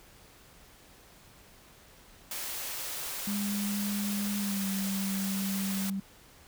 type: high-pass noise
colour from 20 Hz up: white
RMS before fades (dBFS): -37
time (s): 2.31-5.9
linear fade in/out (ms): 2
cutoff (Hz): 370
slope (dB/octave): 12
type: tone with pitch glide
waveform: sine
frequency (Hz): 203.4 to 194.78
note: G#3 to G3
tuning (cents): -36 to -11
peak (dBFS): -30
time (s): 3.27-6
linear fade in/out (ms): 5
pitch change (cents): -75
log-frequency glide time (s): 4.38-4.67
effects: pink hiss -56 dBFS RMS until 6.47 s